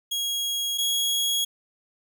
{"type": "tone pair in turn", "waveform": "sawtooth", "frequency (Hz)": [3300, 3318], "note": ["G#7", "G#7"], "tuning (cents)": [-12, -2], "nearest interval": "unison", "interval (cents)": 10, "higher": "second", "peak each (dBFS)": [-22, -19], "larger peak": "second", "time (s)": [[0.11, 0.78], [0.78, 1.45]], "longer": "neither", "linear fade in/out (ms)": 10, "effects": []}